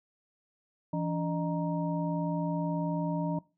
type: tone cluster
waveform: sine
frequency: 168.1 / 286.6 / 612 / 937 Hz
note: E3 / D4 / D#5 / A#5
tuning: +34 / -42 / -29 / +9 cents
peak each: -31 / -34 / -37 / -38 dBFS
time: 0.93-3.39 s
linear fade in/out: 5 ms
effects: noise-tail reverb RT60 0.3 s tail -21 dB re dry